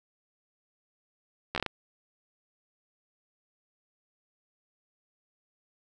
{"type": "slowing click train", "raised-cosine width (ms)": 0.3, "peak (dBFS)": -14, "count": 6, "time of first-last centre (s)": [1.55, 1.663], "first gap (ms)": 12, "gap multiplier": 1.32, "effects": []}